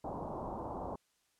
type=low-pass noise; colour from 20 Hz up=white; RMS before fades=-41 dBFS; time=0.04-0.96 s; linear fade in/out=5 ms; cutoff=1000 Hz; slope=48 dB/octave; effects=white hiss -75 dBFS RMS until 1.39 s + low-pass 10000 Hz 12 dB/octave